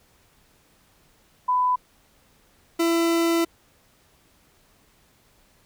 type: tone pair in turn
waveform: sine / 40% pulse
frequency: 999 / 334.6 Hz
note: B5 / E4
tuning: +20 / +26 cents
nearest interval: octave + perfect fifth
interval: 1894 cents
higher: first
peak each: -18 dBFS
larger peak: neither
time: 1.48-1.76 / 2.79-3.45 s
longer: second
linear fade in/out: 10 ms
effects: pink hiss -60 dBFS RMS until 5.65 s